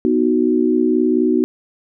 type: chord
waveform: sine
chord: B major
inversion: none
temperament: equal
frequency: 246.9 / 311.1 / 370 Hz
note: B3 / D#4 / F#4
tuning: 0 / 0 / 0 cents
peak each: -17 dBFS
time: 0.05-1.44 s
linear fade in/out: 0 ms
effects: none